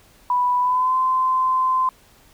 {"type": "tone with pitch glide", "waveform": "sine", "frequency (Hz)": [987.8, 1032.7], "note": ["B5", "C6"], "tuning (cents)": [0, -23], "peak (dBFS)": -16, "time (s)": [0.3, 1.89], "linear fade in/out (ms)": 2, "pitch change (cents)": 77, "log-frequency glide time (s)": [0.6, 0.96], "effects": ["pink hiss -53 dBFS RMS until 2.33 s"]}